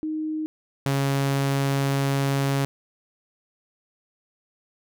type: tone pair in turn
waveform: sine / sawtooth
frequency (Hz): 311.1 / 138.06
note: D#4 / C#3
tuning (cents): 0 / -7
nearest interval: octave + major second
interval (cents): 1407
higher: first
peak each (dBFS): -25 / -17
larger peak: second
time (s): 0.03-0.46 / 0.86-2.65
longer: second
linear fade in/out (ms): 0
effects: none